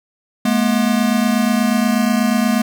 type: tone pair together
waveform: square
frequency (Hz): 212.1 / 240.4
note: G#3 / B3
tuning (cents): +37 / -46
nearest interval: major second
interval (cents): 217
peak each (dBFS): -17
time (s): 0.45-2.62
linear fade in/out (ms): 5
effects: none